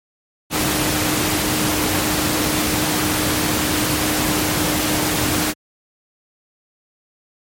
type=tone in noise; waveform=sine; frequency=305.8 Hz; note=D#4; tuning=30 cents flat; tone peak=-23 dBFS; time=0.5-5.54 s; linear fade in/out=50 ms; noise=pink; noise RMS=-19 dBFS; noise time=0.5-5.54 s; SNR=-7 dB; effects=high-pass 80 Hz 12 dB/octave + MP3 64 kbps